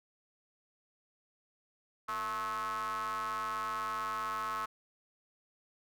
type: ring-modulated tone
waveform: square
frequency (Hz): 103.83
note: G#2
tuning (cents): 0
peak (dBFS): -32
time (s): 2.08-4.66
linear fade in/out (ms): 10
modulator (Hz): 1190
effects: none